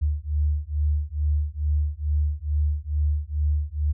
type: beating tone pair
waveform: sine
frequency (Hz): 73.42 / 75.72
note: D2 / D#2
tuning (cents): 0 / -47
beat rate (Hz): 2.3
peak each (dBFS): -24 / -24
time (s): 0.01-3.93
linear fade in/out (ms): 20
effects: none